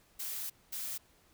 blue noise bursts at uneven times, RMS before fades -39 dBFS, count 2, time 0.19-0.5 / 0.72-0.98 s, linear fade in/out 10 ms, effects pink hiss -66 dBFS RMS until 1.33 s

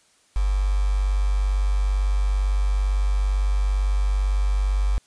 sine tone with quantisation, 48.9 Hz, G1, 4 cents flat, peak -18 dBFS, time 0.36-4.98 s, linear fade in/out 0 ms, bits 6, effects white hiss -60 dBFS RMS until 5.06 s + resampled to 22050 Hz

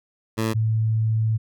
15% pulse / sine tone pair in turn, 111.1 / 110.66 Hz, A2 / A2, +17 / +10 cents, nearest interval unison, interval 7 cents, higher first, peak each -15 / -18 dBFS, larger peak first, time 0.37-0.54 / 0.54-1.38 s, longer second, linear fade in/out 20 ms, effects none

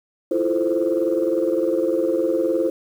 sine chord, F major seventh, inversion third, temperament equal, 329.6 / 349.2 / 440 / 523.3 Hz, E4 / F4 / A4 / C5, 0 / 0 / 0 / 0 cents, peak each -22 / -23 / -25 / -21 dBFS, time 0.31-2.7 s, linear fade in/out 5 ms, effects tanh soft clip ceiling -10 dBFS + 8-bit

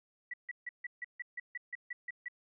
sine tone bursts, 1952 Hz, B6, 21 cents flat, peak -37 dBFS, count 12, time 0.31-2.284 s, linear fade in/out 5 ms, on 27 ms, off 150 ms, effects none

